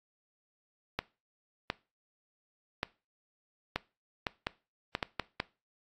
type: clicks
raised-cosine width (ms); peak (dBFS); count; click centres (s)
0.3; -14; 10; 0.99 / 1.701 / 2.831 / 3.76 / 4.268 / 4.469 / 4.951 / 5.028 / 5.197 / 5.401
effects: noise-tail reverb RT60 0.3 s tail -21 dB re dry + AAC 32 kbps